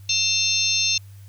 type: harmonic tone with a mistuned harmonic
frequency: 900 Hz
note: A5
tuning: 39 cents sharp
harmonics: 3 / 4 / 5 / 6 / 7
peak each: -25 / -25 / -25 / -25 / -25 dBFS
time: 0.09-0.98 s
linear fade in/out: 5 ms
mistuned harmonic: 5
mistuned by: -110 cents
effects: added 99 Hz sine -40 dBFS peak until 1.28 s + white hiss -57 dBFS RMS until 1.28 s